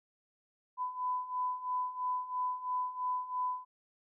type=beating tone pair; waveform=sine; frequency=1000 / 1003 Hz; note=B5 / B5; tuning=+21 / +26 cents; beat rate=3 Hz; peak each=-38 / -34 dBFS; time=0.77-3.65 s; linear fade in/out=50 ms; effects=none